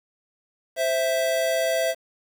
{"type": "tone pair together", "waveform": "square", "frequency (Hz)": [523.3, 659.3], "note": ["C5", "E5"], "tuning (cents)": [0, 0], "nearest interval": "major third", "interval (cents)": 400, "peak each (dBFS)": [-27, -23], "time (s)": [0.76, 1.95], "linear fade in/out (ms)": 50, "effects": ["8-bit"]}